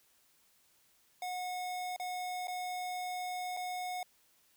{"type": "tone with dropouts", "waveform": "square", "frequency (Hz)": 728, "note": "F#5", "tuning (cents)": -28, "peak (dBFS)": -37, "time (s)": [1.22, 4.03], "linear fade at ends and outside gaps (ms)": 2, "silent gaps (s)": [[1.963, 1.998], [2.472, 2.481], [3.567, 3.571]], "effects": ["white hiss -69 dBFS RMS until 4.56 s"]}